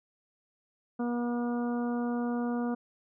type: harmonic tone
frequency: 240 Hz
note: B3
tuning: 49 cents flat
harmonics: 1 / 2 / 3 / 4 / 5 / 6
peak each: -29 / -37 / -40 / -45 / -45 / -47 dBFS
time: 0.99-2.75 s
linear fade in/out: 10 ms
effects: none